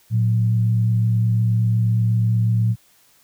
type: tone pair together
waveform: sine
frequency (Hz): 113.2 / 181.52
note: A2 / F#3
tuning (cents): +50 / -33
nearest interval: minor sixth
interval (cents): 817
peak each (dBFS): -15 / -26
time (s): 0.1-2.76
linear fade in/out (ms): 50
effects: white hiss -56 dBFS RMS until 3.23 s